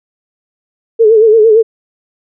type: tone with vibrato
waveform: sine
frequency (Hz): 440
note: A4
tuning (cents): 0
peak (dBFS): -3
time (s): 0.99-1.63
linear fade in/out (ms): 20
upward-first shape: sine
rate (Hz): 8.8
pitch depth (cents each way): 78
effects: none